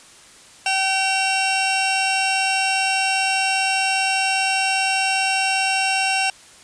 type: tone pair together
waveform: sawtooth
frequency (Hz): 767.5 / 2735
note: G5 / F7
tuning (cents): -37 / -37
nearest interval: octave + minor seventh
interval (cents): 2200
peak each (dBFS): -17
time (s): 0.66-6.3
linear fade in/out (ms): 2
effects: white hiss -46 dBFS RMS until 6.63 s + resampled to 22050 Hz